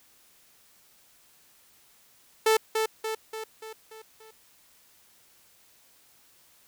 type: tone with echo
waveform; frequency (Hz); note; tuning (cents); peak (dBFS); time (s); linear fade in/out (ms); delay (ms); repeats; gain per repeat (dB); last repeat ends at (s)
sawtooth; 440; A4; 0; -15; 2.46-2.57; 5; 290; 6; -5; 4.31
effects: white hiss -60 dBFS RMS until 6.67 s

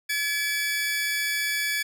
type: tone pair together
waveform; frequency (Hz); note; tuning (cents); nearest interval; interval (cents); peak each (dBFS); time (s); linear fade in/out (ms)
sawtooth; 1707 / 2301; G#6 / D7; +47 / -36; perfect fourth; 517; -24; 0.09-1.83; 10
effects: none

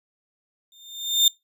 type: tone with exponential growth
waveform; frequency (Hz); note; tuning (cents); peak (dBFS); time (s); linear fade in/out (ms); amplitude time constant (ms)
35% pulse; 3616; A7; +47; -10; 0.72-1.28; 2; 120
effects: noise-tail reverb RT60 0.2 s tail -24 dB re dry

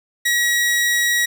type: tone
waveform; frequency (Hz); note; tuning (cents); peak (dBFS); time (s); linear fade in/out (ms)
sawtooth; 1912; A#6; +43; -12; 0.25-1.26; 10
effects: none

